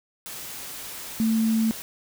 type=tone in noise; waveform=sine; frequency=223.2 Hz; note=A3; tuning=25 cents sharp; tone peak=-19 dBFS; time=1.2-1.71 s; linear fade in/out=0 ms; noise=white; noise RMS=-37 dBFS; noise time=0.26-1.82 s; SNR=+15 dB; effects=none